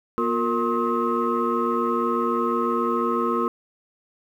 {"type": "tone cluster", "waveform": "sine", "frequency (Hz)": [240.2, 356.4, 462.4, 1067, 1275], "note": ["B3", "F4", "A#4", "C6", "D#6"], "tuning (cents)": [-48, 35, -14, 34, 42], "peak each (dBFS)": -26, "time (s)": [0.18, 3.48], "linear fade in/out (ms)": 0, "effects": ["tanh soft clip ceiling -12 dBFS", "9-bit"]}